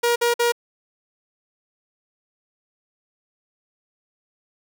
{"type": "tone bursts", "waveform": "sawtooth", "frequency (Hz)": 475, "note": "A#4", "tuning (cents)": 33, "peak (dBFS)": -13, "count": 3, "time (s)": [0.03, 0.522], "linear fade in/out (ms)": 10, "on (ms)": 130, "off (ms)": 51, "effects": []}